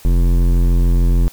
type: tone with hard clipping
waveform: sine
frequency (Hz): 43.48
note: F1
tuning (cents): -7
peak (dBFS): -12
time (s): 0.05-1.28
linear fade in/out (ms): 0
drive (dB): 14
effects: white hiss -43 dBFS RMS until 1.32 s